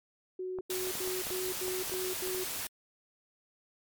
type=tone bursts; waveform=sine; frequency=370 Hz; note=F#4; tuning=in tune; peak=-34 dBFS; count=7; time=0.39-2.44 s; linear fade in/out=5 ms; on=220 ms; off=85 ms
type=clicks; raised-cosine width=1 ms; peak=-29 dBFS; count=11; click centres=0.587 / 0.871 / 0.954 / 1.076 / 1.269 / 1.305 / 1.681 / 1.897 / 1.939 / 2.273 / 2.347 s
type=noise; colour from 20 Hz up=white; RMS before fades=-37 dBFS; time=0.7-2.67 s; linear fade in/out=2 ms
effects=MP3 96 kbps